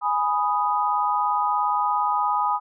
sine chord, G# minor, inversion none, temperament equal, 830.6 / 987.8 / 1244.5 Hz, G#5 / B5 / D#6, 0 / 0 / 0 cents, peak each -24 dBFS, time 0.01-2.6 s, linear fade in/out 50 ms, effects none

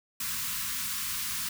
white band-stop noise, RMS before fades -33 dBFS, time 0.2-1.49 s, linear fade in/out 5 ms, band 260 to 970 Hz, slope 96 dB/octave, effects none

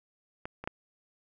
clicks, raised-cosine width 0.5 ms, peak -22 / -25 / -17 dBFS, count 3, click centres 0.455 / 0.64 / 0.675 s, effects none

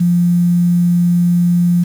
sine tone with quantisation, 174.61 Hz, F3, in tune, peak -9 dBFS, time 0-1.84 s, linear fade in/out 10 ms, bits 6, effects none

